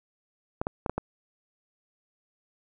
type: clicks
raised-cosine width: 1 ms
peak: -14 dBFS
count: 5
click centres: 0.615 / 0.669 / 0.862 / 0.896 / 0.98 s
effects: none